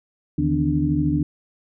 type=tone cluster; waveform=sine; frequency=77.4 / 149.4 / 162.4 / 253.2 / 295.8 Hz; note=D#2 / D3 / E3 / B3 / D4; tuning=-9 / +30 / -26 / +43 / +13 cents; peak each=-27 / -23 / -27 / -27 / -21 dBFS; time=0.38-1.23 s; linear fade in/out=5 ms; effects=none